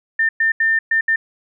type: tone bursts at uneven times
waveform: sine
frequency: 1800 Hz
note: A6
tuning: 39 cents sharp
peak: -13 dBFS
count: 5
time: 0.19-0.29 / 0.4-0.52 / 0.6-0.79 / 0.91-1.01 / 1.08-1.16 s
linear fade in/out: 5 ms
effects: none